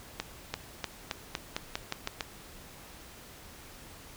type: accelerating click train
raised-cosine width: 0.2 ms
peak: -14 dBFS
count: 10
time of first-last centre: 0.2-2.208 s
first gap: 340 ms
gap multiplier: 0.89
effects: pink hiss -50 dBFS RMS until 4.16 s